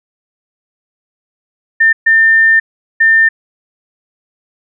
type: tone bursts at uneven times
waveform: sine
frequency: 1800 Hz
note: A6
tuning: 39 cents sharp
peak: -5 dBFS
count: 3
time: 1.8-1.93 / 2.06-2.6 / 3-3.29 s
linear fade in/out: 10 ms
effects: none